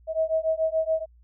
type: beating tone pair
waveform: sine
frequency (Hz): 637 / 644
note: D#5 / E5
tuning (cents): +41 / -41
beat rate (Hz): 7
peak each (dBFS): -25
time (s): 0.07-1.06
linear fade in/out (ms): 50
effects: added 59 Hz sine -52 dBFS peak until 1.23 s